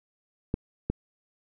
clicks, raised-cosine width 3 ms, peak -13 dBFS, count 2, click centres 0.541 / 0.9 s, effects none

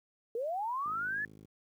sine linear sweep, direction up, 440 to 1755 Hz, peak -32 dBFS, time 0.35-1.25 s, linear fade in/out 2 ms
click train, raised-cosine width 3 ms, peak -40 dBFS, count 32, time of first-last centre 0.86-1.448 s, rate 52.7 Hz
effects high-pass 100 Hz 12 dB/octave + 11-bit

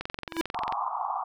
click train, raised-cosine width 0.3 ms, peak -17 dBFS, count 17, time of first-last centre 0.01-0.724 s, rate 22.4 Hz
square tone with exponential growth, 329.6 Hz, E4, in tune, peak -22 dBFS, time 0.28-0.41 s, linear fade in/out 1 ms, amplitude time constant 27 ms
pink band-pass noise, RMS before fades -31 dBFS, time 0.54-1.24 s, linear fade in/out 10 ms, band 720 to 1200 Hz, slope 96 dB/octave
effects none

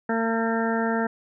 harmonic tone, 226.9 Hz, A#3, 47 cents flat, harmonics 1 / 2 / 3 / 4 / 6 / 7 / 8, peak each -25 / -28 / -30 / -31 / -33 / -33 / -34 dBFS, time 0.09-1.07 s, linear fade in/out 5 ms, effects none

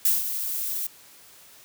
violet noise with ADSR envelope, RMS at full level -19 dBFS, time 0.05-0.87 s, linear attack 4 ms, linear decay 170 ms, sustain -10 dB, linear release 6 ms, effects white hiss -51 dBFS RMS until 1.64 s + high-pass 60 Hz 12 dB/octave

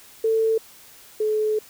sine tone pair in turn, 445.6 / 429.6 Hz, A4 / A4, +22 / -41 cents, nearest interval minor second, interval 63 cents, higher first, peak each -17 / -19 dBFS, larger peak first, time 0.24-0.58 / 1.2-1.59 s, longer second, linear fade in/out 5 ms, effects white hiss -48 dBFS RMS until 1.69 s

